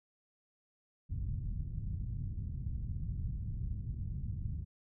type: low-pass noise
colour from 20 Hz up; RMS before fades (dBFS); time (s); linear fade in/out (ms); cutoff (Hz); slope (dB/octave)
white; -38; 1.09-4.65; 20; 130; 24
effects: none